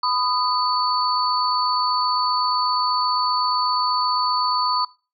sine tone cluster, 1003 / 1238 / 4486 Hz, B5 / D#6 / C#8, +26 / -9 / +20 cents, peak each -22 / -23 / -24 dBFS, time 0.03-4.85 s, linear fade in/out 5 ms, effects noise-tail reverb RT60 0.3 s tail -20 dB re dry

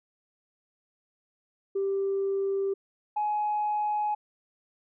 sine tone pair in turn, 392 / 840.8 Hz, G4 / G#5, 0 / +21 cents, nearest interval octave + minor second, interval 1321 cents, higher second, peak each -24 dBFS, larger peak neither, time 1.75-2.74 / 3.16-4.15 s, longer neither, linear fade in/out 10 ms, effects tanh soft clip ceiling -21 dBFS

